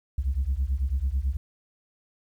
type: beating tone pair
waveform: sine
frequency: 62.5 / 71.6 Hz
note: B1 / D2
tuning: +21 / -43 cents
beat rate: 9.1 Hz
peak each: -25 dBFS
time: 0.18-1.37 s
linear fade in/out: 5 ms
effects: tanh soft clip ceiling -19 dBFS + 10-bit